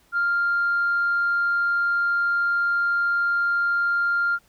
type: tone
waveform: sine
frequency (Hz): 1396.9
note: F6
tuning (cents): 0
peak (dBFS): -18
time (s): 0.12-4.39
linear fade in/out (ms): 50
effects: tanh soft clip ceiling -15 dBFS + pink hiss -60 dBFS RMS until 4.48 s